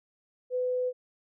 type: tone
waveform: sine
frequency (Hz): 502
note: B4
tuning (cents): +28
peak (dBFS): -26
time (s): 0.5-0.93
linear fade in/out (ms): 50
effects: none